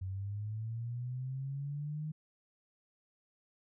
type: linear sweep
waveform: sine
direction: up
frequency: 92.5 to 155.6 Hz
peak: -36 dBFS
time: 0.01-2.12 s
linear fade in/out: 10 ms
effects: none